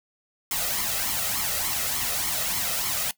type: noise with flanger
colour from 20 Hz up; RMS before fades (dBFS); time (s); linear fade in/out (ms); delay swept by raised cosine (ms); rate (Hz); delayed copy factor
white; -27; 0.51-3.11; 2; 0.93 to 1.58; 3.4; +0.65
effects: noise-tail reverb RT60 0.1 s tail -18 dB re dry